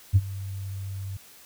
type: tone with ADSR envelope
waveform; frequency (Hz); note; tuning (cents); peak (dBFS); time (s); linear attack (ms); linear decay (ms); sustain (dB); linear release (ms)
sine; 97.2; G2; -14; -11; 0.13-1.17; 29; 43; -20; 5
effects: tanh soft clip ceiling -9 dBFS + white hiss -51 dBFS RMS until 1.45 s